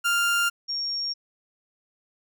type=tone pair in turn; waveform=30% pulse / sine; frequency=1396.9 / 5549 Hz; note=F6 / F8; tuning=0 / -12 cents; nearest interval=2 octaves; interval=2388 cents; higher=second; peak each=-18 / -26 dBFS; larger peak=first; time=0.04-0.5 / 0.68-1.14 s; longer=neither; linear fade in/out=20 ms; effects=none